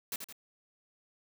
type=noise with echo; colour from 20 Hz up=white; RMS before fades=-36 dBFS; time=0.12-0.16 s; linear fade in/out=2 ms; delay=83 ms; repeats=2; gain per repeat=-6 dB; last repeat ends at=0.326 s; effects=none